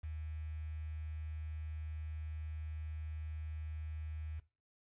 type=tone with quantisation; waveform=sine; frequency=77.78 Hz; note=D#2; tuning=in tune; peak=-40 dBFS; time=0.03-4.4 s; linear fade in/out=10 ms; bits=10; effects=noise-tail reverb RT60 0.3 s tail -17 dB re dry + resampled to 8000 Hz